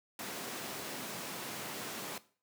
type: high-pass noise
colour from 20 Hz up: pink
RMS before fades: -42 dBFS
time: 0.19-2.18 s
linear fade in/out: 2 ms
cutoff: 190 Hz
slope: 12 dB/octave
effects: noise-tail reverb RT60 0.4 s tail -17 dB re dry + high-pass 100 Hz 12 dB/octave